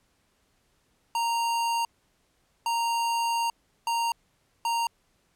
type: tone bursts at uneven times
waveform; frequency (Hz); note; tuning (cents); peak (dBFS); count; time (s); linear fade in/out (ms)
square; 929; A#5; -6; -25; 4; 1.15-1.85 / 2.66-3.5 / 3.87-4.12 / 4.65-4.87; 2
effects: pink hiss -69 dBFS RMS until 5.35 s + low-pass 12000 Hz 12 dB/octave